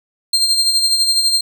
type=tone with tremolo; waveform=35% pulse; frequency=4181 Hz; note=C8; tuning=2 cents flat; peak=-9 dBFS; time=0.33-1.41 s; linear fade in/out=5 ms; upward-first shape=sine; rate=12 Hz; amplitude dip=50%; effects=none